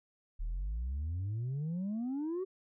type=exponential sweep; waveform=sine; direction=up; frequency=36.51 to 388.3 Hz; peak=-31 dBFS; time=0.39-2.45 s; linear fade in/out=20 ms; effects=tanh soft clip ceiling -32 dBFS